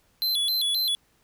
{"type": "tone with vibrato", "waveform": "square", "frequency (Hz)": 3729, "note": "A#7", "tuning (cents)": 0, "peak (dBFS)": -23, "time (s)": [0.22, 0.95], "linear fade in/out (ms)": 0, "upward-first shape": "square", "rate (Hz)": 3.8, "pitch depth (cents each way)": 160, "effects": ["pink hiss -65 dBFS RMS until 1.23 s"]}